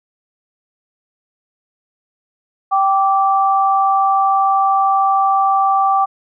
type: tone pair together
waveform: sine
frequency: 780.2 / 1167 Hz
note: G5 / D6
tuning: -8 / -11 cents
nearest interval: perfect fifth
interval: 697 cents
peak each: -13 / -15 dBFS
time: 2.71-6.06 s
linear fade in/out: 20 ms
effects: none